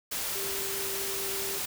sine tone in noise, 392 Hz, G4, in tune, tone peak -38 dBFS, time 0.35-1.59 s, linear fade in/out 10 ms, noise white, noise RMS -33 dBFS, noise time 0.11-1.66 s, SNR -8 dB, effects none

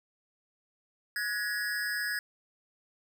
square tone with amplitude modulation, 1676 Hz, G#6, 15 cents sharp, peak -27 dBFS, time 1.16-2.19 s, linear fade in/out 2 ms, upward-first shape sine, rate 220 Hz, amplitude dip 90%, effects none

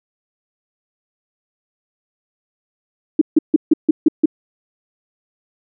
sine tone bursts, 311.1 Hz, D#4, in tune, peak -6 dBFS, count 7, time 3.19-4.258 s, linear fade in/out 5 ms, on 24 ms, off 150 ms, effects none

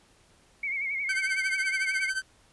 sine tone with vibrato, 2200 Hz, C#7, 14 cents flat, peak -28 dBFS, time 0.63-2.1 s, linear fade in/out 5 ms, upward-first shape triangle, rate 11 Hz, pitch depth 88 cents each way
45% pulse tone with tremolo, 1542 Hz, G6, 29 cents flat, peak -25 dBFS, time 1.09-2.22 s, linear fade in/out 2 ms, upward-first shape triangle, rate 14 Hz, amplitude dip 90%
effects pink hiss -61 dBFS RMS until 2.52 s + resampled to 24000 Hz

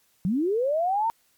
sine linear sweep, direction up, 166.1 to 933 Hz, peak -21 dBFS, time 0.25-1.1 s, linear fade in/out 0 ms, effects white hiss -65 dBFS RMS until 1.37 s + MP3 96 kbps

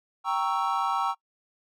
triangle chord, G diminished seventh, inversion none, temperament equal, 784 / 932.3 / 1108.7 / 1318.5 Hz, G5 / Bb5 / Db6 / Fb6, 0 / 0 / 0 / 0 cents, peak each -28 dBFS, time 0.24-1.15 s, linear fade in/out 50 ms, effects noise-tail reverb RT60 0.1 s tail -23 dB re dry

